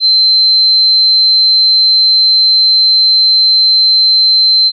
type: tone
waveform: sine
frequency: 4100 Hz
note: C8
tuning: 36 cents flat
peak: -5 dBFS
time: 0-4.72 s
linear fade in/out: 50 ms
effects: none